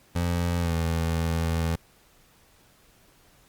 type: tone with pitch glide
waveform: 25% pulse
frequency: 86.7 to 82.4 Hz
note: F2 to E2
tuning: -12 to 0 cents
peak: -20 dBFS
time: 0.15-1.76 s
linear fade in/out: 10 ms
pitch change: -88 cents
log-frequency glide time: 0.59-0.74 s
effects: pink hiss -59 dBFS RMS until 3.48 s + Opus 48 kbps